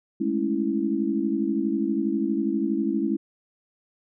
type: chord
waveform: sine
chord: A major seventh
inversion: third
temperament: equal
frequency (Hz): 207.7 / 220 / 277.2 / 329.6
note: G#3 / A3 / C#4 / E4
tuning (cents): 0 / 0 / 0 / 0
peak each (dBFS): -28 / -30 / -27 / -26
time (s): 0.2-3.17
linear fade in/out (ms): 10
effects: none